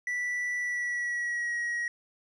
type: tone with pitch glide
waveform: triangle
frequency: 1965 to 1900.3 Hz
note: B6 to A#6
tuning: -9 to +33 cents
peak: -27 dBFS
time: 0.07-1.88 s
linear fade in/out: 2 ms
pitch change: -58 cents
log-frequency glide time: 0.58-1.54 s
effects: resampled to 22050 Hz